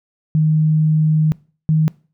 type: tone pair in turn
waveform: sine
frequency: 155.56 / 156.73 Hz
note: D#3 / D#3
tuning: 0 / +13 cents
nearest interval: unison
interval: 13 cents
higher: second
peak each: -11 dBFS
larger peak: neither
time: 0.35-1.32 / 1.69-1.88 s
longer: first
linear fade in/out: 0 ms
effects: noise-tail reverb RT60 0.4 s tail -23 dB re dry